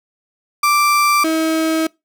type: tone pair in turn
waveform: 35% pulse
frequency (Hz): 1174.7 / 320.3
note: D6 / E4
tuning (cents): 0 / -50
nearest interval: octave + minor seventh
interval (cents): 2250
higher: first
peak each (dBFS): -10 / -13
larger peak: first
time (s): 0.63-1.24 / 1.24-1.87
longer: second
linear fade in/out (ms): 5
effects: noise-tail reverb RT60 0.2 s tail -23 dB re dry